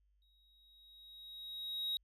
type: tone with exponential growth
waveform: triangle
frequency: 3800 Hz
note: A#7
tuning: 33 cents sharp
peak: -32 dBFS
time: 0.22-1.97 s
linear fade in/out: 1 ms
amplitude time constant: 380 ms
effects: added 50 Hz sine -70 dBFS peak until 2.03 s